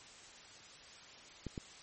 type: clicks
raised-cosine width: 3 ms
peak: -27 dBFS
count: 2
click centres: 1.467 / 1.578 s
effects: white hiss -55 dBFS RMS until 1.82 s + MP3 32 kbps